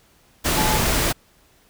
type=tone in noise; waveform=sine; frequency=862 Hz; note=A5; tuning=36 cents flat; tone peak=-23 dBFS; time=0.56-0.79 s; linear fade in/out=20 ms; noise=pink; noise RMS=-20 dBFS; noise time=0.44-1.13 s; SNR=-6 dB; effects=pink hiss -57 dBFS RMS until 1.69 s